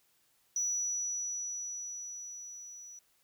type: tone with level ramp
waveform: sine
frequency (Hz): 5890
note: F#8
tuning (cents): -9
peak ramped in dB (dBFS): -28 to -47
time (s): 0.56-2.99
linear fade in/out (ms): 2
effects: tanh soft clip ceiling -25 dBFS + white hiss -71 dBFS RMS until 3.23 s